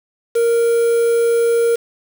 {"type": "tone with quantisation", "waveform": "triangle", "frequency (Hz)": 466.2, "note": "A#4", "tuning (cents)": 0, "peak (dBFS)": -10, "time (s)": [0.35, 1.76], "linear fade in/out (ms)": 10, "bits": 5, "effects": []}